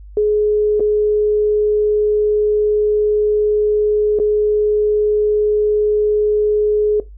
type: tone with dropouts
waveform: sine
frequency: 421.3 Hz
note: G#4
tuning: 25 cents sharp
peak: -11 dBFS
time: 0.17-7 s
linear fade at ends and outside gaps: 2 ms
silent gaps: 0.797-0.804 / 4.189-4.198 s
effects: noise-tail reverb RT60 0.2 s tail -18 dB re dry + added 50 Hz sine -34 dBFS peak until 7.17 s